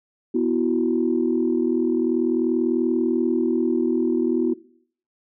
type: chord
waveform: sine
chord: B suspended fourth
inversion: none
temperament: equal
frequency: 246.9 / 329.6 / 370 Hz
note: B3 / E4 / F#4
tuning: 0 / 0 / 0 cents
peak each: -22 dBFS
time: 0.34-4.54 s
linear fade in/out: 10 ms
effects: noise-tail reverb RT60 0.6 s tail -20 dB re dry + tanh soft clip ceiling -9 dBFS